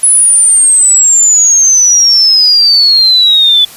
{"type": "exponential sweep", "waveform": "sine", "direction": "down", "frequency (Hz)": [10280, 3456], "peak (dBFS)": -3, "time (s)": [0.03, 3.65], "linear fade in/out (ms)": 5, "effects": ["white hiss -32 dBFS RMS until 3.76 s", "resampled to 32000 Hz"]}